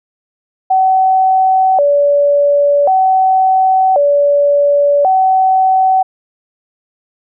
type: tone with vibrato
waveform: sine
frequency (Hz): 659.3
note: E5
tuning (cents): 0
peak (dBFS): -7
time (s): 0.7-6.03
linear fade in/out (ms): 10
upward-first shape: square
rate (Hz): 0.46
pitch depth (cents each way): 240
effects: none